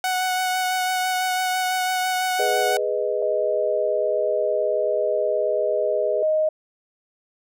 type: tone with vibrato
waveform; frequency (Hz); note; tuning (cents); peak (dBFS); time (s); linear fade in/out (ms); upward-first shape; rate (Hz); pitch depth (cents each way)
sawtooth; 740; F#5; 0; -17; 0.04-2.77; 2; sine; 6; 13
type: chord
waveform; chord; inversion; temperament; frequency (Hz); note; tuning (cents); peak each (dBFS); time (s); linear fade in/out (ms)
sine; G# minor; none; equal; 415.3 / 493.9 / 622.3; G#4 / B4 / D#5; 0 / 0 / 0; -25; 2.39-6.23; 5
type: tone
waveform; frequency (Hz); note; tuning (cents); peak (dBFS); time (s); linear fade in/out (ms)
sine; 622.3; D#5; 0; -17; 3.22-6.49; 5
effects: none